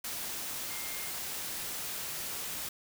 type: tone in noise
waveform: sine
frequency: 2120 Hz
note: C7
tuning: 22 cents sharp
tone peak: -46 dBFS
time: 0.7-1.11 s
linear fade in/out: 5 ms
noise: white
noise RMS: -38 dBFS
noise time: 0.04-2.69 s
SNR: -11 dB
effects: none

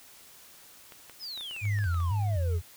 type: clicks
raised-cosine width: 0.3 ms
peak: -31 dBFS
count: 11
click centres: 0.922 / 1.097 / 1.376 / 1.41 / 1.511 / 1.564 / 1.654 / 1.788 / 1.841 / 1.944 / 2.003 s
type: exponential sweep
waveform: triangle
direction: down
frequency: 5380 to 391.9 Hz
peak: -35 dBFS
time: 1.19-2.6 s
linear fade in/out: 50 ms
type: tone with vibrato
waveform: sine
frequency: 93.8 Hz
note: F#2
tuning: 24 cents sharp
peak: -25 dBFS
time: 1.61-2.62 s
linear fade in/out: 50 ms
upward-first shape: square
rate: 2 Hz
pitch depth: 160 cents each way
effects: white hiss -53 dBFS RMS until 2.76 s

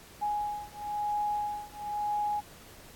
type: beating tone pair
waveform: sine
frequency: 832 / 833 Hz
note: G#5 / G#5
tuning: +3 / +5 cents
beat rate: 1 Hz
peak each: -33 / -33 dBFS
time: 0.21-2.41 s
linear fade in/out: 20 ms
effects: pink hiss -52 dBFS RMS until 2.95 s + AAC 64 kbps

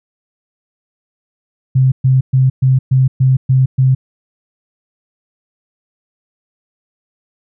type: tone bursts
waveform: sine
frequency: 130.9 Hz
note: C3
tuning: 1 cent sharp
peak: -7 dBFS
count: 8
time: 1.75-3.95 s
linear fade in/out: 10 ms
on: 170 ms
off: 120 ms
effects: none

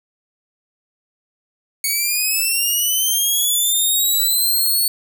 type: linear sweep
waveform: 5% pulse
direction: up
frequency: 2217 to 4435 Hz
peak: -8 dBFS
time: 1.84-4.88 s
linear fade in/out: 2 ms
effects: none

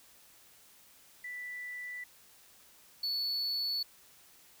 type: tone pair in turn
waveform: sine / triangle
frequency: 1975.5 / 4435 Hz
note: B6 / C#8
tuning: 0 / 0 cents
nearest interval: octave + major second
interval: 1400 cents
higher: second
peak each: -39 / -30 dBFS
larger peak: second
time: 1.24-2.04 / 3.03-3.83 s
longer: neither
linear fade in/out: 5 ms
effects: white hiss -60 dBFS RMS until 4.6 s

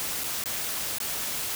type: noise with dropouts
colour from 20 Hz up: white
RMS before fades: -31 dBFS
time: 0-1.55 s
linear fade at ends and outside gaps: 0 ms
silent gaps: 0.236-0.241 / 0.438-0.458 / 0.984-1.002 s
effects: none

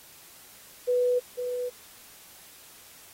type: tone pair in turn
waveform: sine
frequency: 493.9 / 493.9 Hz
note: B4 / B4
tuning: 0 / 0 cents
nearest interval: unison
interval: 0 cents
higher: neither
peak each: -21 / -28 dBFS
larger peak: first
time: 0.87-1.2 / 1.37-1.7 s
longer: neither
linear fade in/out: 20 ms
effects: white hiss -51 dBFS RMS until 3.13 s + AAC 48 kbps

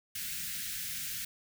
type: band-stop noise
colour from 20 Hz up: white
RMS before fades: -38 dBFS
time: 0.15-1.25 s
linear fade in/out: 5 ms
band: 230 to 1500 Hz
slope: 48 dB/octave
effects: none

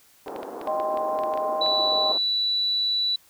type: band-pass noise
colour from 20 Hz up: pink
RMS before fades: -36 dBFS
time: 0.26-2.18 s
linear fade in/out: 2 ms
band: 300 to 970 Hz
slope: 24 dB/octave
type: clicks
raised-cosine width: 0.3 ms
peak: -23 dBFS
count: 12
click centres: 0.281 / 0.362 / 0.431 / 0.614 / 0.674 / 0.8 / 0.973 / 1.189 / 1.236 / 1.338 / 1.375 / 1.663 s
type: chord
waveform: sine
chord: C minor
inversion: first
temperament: equal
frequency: 622.3 / 784 / 1046.5 Hz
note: Eb5 / G5 / C6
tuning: 0 / 0 / 0 cents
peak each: -26 / -29 / -30 dBFS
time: 0.67-2.12 s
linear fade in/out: 2 ms
type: tone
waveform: sine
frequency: 3951 Hz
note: B7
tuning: in tune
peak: -21 dBFS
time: 1.61-3.16 s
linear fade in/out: 5 ms
effects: white hiss -57 dBFS RMS until 3.29 s

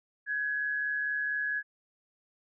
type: tone pair together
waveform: sine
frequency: 1535.7 / 1680 Hz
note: G6 / G#6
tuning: -36 / +19 cents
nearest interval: major second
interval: 155 cents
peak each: -39 / -29 dBFS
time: 0.26-1.63 s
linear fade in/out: 50 ms
effects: none

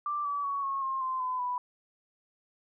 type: tone with pitch steps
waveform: sine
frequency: 1177 / 1148.1 / 1120 / 1092.5 / 1065.7 / 1039.5 / 1014 / 989.2 Hz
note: D6 / D6 / C#6 / C#6 / C6 / C6 / B5 / B5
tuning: +3 / -40 / +18 / -26 / +31 / -12 / +45 / +3 cents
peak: -29 dBFS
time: 0.06-1.58 s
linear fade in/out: 2 ms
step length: 190 ms
effects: none

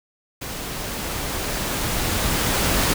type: noise with level ramp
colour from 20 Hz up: pink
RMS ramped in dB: -31 to -19 dBFS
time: 0.41-2.94 s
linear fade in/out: 10 ms
effects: none

